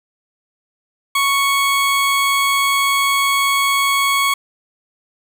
20% pulse tone, 1108.7 Hz, C#6, in tune, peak -9 dBFS, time 1.15-4.34 s, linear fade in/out 5 ms, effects none

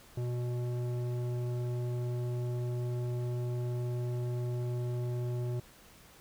square tone with low-pass filter, 122.1 Hz, B2, 19 cents flat, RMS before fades -34 dBFS, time 0.17-5.6 s, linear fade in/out 5 ms, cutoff 520 Hz, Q 0.95, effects pink hiss -57 dBFS RMS until 6.2 s

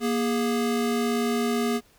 square tone pair together, 236.3 / 413.2 Hz, A#3 / G#4, +24 / -9 cents, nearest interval minor seventh, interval 967 cents, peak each -25 / -28 dBFS, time 0-1.81 s, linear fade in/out 50 ms, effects pink hiss -59 dBFS RMS until 1.98 s

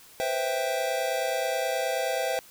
square chord, C major seventh, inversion third, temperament equal, 493.9 / 523.3 / 659.3 / 784 Hz, B4 / C5 / E5 / G5, 0 / 0 / 0 / 0 cents, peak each -36 / -31 / -31 / -33 dBFS, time 0.2-2.39 s, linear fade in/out 0 ms, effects white hiss -52 dBFS RMS until 2.5 s

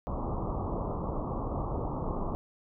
pink low-pass noise, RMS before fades -33 dBFS, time 0.07-2.35 s, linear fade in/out 0 ms, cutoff 1200 Hz, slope 96 dB/octave, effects none

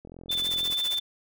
click train, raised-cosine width 2 ms, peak -31 dBFS, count 30, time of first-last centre 0.05-0.724 s, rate 43 Hz
sine tone with vibrato, 3528 Hz, A7, 4 cents sharp, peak -25 dBFS, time 0.29-1 s, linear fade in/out 10 ms, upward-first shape triangle, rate 6.4 Hz, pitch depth 14 cents each way
white noise with tremolo, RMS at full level -35 dBFS, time 0.31-0.99 s, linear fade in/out 5 ms, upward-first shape sine, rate 15 Hz, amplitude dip 90%
effects none

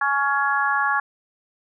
harmonic tone, 279.6 Hz, C#4, 15 cents sharp, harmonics 3 / 4 / 5 / 6, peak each -25 / -23 / -25 / -23 dBFS, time 0.01-1 s, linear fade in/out 5 ms, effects none

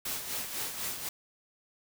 white noise with tremolo, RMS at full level -34 dBFS, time 0.05-1.09 s, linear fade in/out 5 ms, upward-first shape sine, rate 4 Hz, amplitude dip 55%, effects none

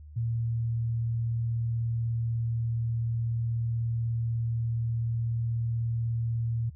sine tone, 115.5 Hz, A#2, 16 cents flat, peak -26 dBFS, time 0.16-6.7 s, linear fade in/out 10 ms, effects added 75 Hz sine -44 dBFS peak until 6.75 s

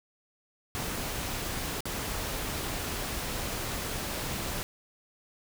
pink noise with dropouts, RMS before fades -34 dBFS, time 0.75-4.63 s, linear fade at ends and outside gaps 0 ms, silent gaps 1.806-1.855 s, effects none

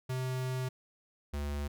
square tone pair in turn, 128.8 / 72.29 Hz, C3 / D2, -27 / -27 cents, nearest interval minor seventh, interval 1000 cents, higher first, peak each -33 / -34 dBFS, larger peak first, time 0.09-0.69 / 1.33-1.68 s, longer first, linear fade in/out 10 ms, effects none

